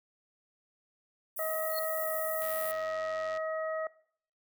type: high-pass noise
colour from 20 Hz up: white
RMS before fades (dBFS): -38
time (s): 1.36-2.72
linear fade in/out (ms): 10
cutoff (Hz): 11000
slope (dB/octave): 24
type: harmonic tone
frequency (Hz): 635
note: D#5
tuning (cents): +35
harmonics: 1 / 2 / 3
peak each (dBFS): -33 / -39 / -43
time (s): 1.39-3.87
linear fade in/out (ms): 2
type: tone with exponential growth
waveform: sine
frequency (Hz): 4322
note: C#8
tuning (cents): -45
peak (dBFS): -34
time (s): 1.68-1.79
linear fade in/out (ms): 1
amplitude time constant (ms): 23
type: click train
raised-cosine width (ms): 0.2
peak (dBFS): -30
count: 90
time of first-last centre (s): 2.42-3.373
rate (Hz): 93.4
effects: noise-tail reverb RT60 0.6 s tail -20 dB re dry